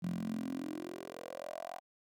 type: tone with high-pass filter sweep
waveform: 10% pulse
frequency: 43.65 Hz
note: F1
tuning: in tune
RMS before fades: -41 dBFS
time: 0.02-1.8 s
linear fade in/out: 20 ms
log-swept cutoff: 170 to 770 Hz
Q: 6.5
effects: none